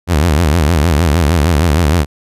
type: tone with vibrato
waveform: sawtooth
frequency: 79.4 Hz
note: D#2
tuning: 36 cents sharp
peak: -5 dBFS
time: 0.07-2.06 s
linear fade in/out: 50 ms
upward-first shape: sine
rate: 6.5 Hz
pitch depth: 200 cents each way
effects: resampled to 32000 Hz